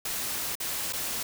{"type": "noise with dropouts", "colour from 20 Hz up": "white", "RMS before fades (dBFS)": -32, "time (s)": [0.05, 1.23], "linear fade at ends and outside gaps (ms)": 5, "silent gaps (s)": [[0.554, 0.601], [0.926, 0.932]], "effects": []}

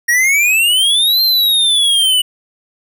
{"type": "exponential two-way sweep", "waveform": "square", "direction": "up then down", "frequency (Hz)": [1864.7, 4186, 2941], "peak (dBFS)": -10, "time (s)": [0.08, 2.22], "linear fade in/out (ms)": 10, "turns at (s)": 1.22, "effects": []}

